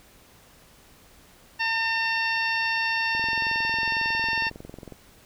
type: harmonic tone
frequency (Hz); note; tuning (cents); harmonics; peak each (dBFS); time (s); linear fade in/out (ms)
905; A5; +48; 1 / 2 / 3 / 4 / 5 / 6; -30 / -26 / -28 / -39 / -36 / -36; 1.59-4.5; 20
type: click train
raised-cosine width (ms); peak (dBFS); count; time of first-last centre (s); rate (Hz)
2; -26; 40; 3.15-4.923; 22
effects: pink hiss -54 dBFS RMS until 5.25 s